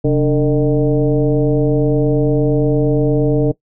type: tone with frequency modulation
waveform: sine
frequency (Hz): 293.7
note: D4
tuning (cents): 0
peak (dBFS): -10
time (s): 0.04-3.52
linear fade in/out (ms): 10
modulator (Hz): 159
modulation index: 1.5
effects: noise-tail reverb RT60 0.1 s tail -19 dB re dry